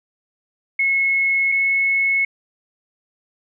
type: tone pair in turn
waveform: sine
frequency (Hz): 2181 / 2191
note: C#7 / C#7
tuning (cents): -29 / -21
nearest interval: unison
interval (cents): 8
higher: second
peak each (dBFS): -15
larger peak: neither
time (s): 0.79-1.52 / 1.52-2.25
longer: neither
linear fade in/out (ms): 5
effects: none